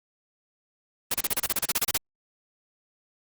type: noise bursts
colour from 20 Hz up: white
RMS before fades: -24 dBFS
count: 14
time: 1.11-1.975 s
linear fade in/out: 5 ms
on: 33 ms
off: 31 ms
effects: Opus 24 kbps